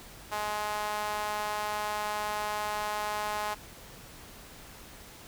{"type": "tone with high-pass filter", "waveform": "sawtooth", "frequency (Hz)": 210.1, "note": "G#3", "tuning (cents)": 20, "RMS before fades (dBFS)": -33, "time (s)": [0.31, 3.55], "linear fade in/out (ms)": 20, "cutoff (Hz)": 850, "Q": 2.4, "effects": ["pink hiss -49 dBFS RMS until 5.27 s"]}